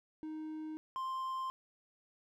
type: tone pair in turn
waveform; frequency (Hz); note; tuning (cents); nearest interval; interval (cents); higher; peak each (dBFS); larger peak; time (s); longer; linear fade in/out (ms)
triangle; 311.7 / 1048.4; D#4 / C6; +3 / +3; octave + major sixth; 2100; second; -38 / -34; second; 0.23-0.77 / 0.96-1.5; neither; 0
effects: none

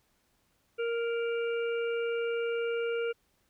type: harmonic tone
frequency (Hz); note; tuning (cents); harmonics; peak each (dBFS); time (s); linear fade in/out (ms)
466.2; A#4; 0; 1 / 3 / 5 / 6; -29 / -39 / -43 / -45; 0.78-3.13; 20
effects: pink hiss -72 dBFS RMS until 3.49 s

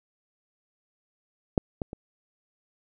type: clicks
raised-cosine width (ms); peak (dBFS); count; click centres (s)
2; -7 / -16 / -23; 3; 1.578 / 1.818 / 1.931
effects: none

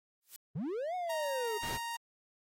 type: noise with exponential growth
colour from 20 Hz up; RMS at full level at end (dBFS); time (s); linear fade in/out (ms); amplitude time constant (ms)
blue; -43; 0.22-0.36; 0; 30
type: linear two-way sweep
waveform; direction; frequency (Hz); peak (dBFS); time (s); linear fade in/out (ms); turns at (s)
triangle; up then down; 123.47 to 740 to 409.4; -32; 0.55-1.58; 10; 0.95
type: tone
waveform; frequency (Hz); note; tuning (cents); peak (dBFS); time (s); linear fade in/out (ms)
sawtooth; 932.3; A#5; 0; -33; 1.09-1.97; 10
type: noise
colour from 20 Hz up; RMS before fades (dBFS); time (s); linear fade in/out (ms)
pink; -42; 1.62-1.78; 20
effects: AAC 48 kbps

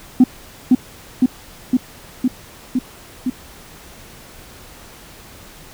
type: tone with echo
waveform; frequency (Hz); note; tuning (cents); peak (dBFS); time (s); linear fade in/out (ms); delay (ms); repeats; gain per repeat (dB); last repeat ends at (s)
sine; 253.1; B3; +43; -3; 0.2-0.24; 5; 510; 6; -2; 3.3
effects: tanh soft clip ceiling -3 dBFS + pink hiss -41 dBFS RMS until 5.73 s

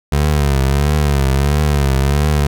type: tone with vibrato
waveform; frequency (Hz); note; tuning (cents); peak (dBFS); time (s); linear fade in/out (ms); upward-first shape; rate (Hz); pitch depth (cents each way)
25% pulse; 70.9; C#2; +40; -8; 0.12-2.47; 5; triangle; 1.5; 120
effects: none

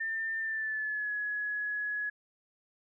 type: tone with pitch glide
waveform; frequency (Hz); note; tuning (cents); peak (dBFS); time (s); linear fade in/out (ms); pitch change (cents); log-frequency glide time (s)
sine; 1796 to 1685.4; A6 to G#6; +35 to +25; -31; 0-2.1; 10; -110; 0.4-1.12
effects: none

